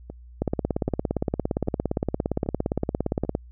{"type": "two click trains", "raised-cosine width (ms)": 2, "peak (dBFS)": [-10, -22], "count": [52, 5], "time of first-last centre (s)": [[0.42, 3.351], [0.1, 3.25]], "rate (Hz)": [17.4, 1.27], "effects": ["added 60 Hz sine -43 dBFS peak until 3.51 s"]}